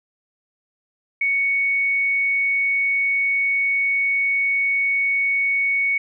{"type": "tone", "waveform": "sine", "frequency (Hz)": 2225, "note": "C#7", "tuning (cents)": 6, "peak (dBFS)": -17, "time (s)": [1.21, 5.98], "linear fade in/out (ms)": 5, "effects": []}